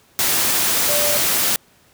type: tone in noise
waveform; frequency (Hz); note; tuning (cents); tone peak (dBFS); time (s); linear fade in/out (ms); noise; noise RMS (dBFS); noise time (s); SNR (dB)
sine; 587.3; D5; 0; -22; 0.89-1.17; 0; white; -18; 0.19-1.56; -7
effects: pink hiss -54 dBFS RMS until 1.93 s + high-pass 80 Hz 12 dB/octave